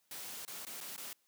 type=noise with dropouts; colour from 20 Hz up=white; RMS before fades=-45 dBFS; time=0.11-1.13 s; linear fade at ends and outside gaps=2 ms; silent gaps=0.451-0.478 / 0.651-0.667 / 0.805-0.81 / 0.964-0.978 s; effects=white hiss -75 dBFS RMS until 1.27 s + high-pass 150 Hz 12 dB/octave